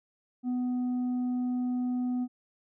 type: tone with tanh clipping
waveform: triangle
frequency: 248.9 Hz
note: B3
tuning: 14 cents sharp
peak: -28 dBFS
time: 0.43-2.28 s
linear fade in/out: 50 ms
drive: 8 dB
effects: none